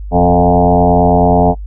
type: tone with frequency modulation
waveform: sine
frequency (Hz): 440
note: A4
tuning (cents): 0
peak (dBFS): -6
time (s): 0.11-1.55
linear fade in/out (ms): 50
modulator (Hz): 89.2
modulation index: 4.1
effects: noise-tail reverb RT60 0.1 s tail -23 dB re dry + added 50 Hz sine -22 dBFS peak until 1.66 s